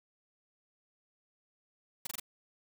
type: noise bursts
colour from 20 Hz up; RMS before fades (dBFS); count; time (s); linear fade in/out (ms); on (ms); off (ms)
white; -38; 4; 2.05-2.199; 5; 20; 23
effects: none